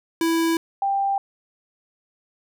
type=tone pair in turn; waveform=square / sine; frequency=329.9 / 790.1 Hz; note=E4 / G5; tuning=+1 / +13 cents; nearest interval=octave + minor third; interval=1512 cents; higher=second; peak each=-19 / -19 dBFS; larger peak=neither; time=0.21-0.57 / 0.82-1.18 s; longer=neither; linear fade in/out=2 ms; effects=none